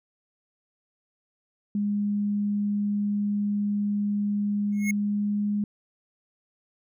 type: tone with pitch glide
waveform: sine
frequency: 205.2 to 206.4 Hz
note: G#3 to G#3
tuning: -21 to -10 cents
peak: -23 dBFS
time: 1.75-5.64 s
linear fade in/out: 2 ms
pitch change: +11 cents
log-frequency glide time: 4.83-5.48 s
type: tone with exponential growth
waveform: square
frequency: 2168 Hz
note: C#7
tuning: 39 cents flat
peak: -24 dBFS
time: 4.72-4.91 s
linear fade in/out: 5 ms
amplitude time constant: 41 ms
effects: none